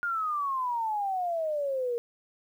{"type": "exponential sweep", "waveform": "sine", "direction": "down", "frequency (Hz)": [1432, 466.2], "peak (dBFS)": -27, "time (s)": [0.03, 1.98], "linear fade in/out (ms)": 0, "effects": ["10-bit"]}